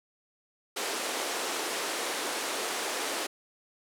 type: band-pass noise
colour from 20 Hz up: pink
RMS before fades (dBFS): -33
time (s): 0.76-3.27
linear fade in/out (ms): 10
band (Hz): 330 to 11000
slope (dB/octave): 24
effects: none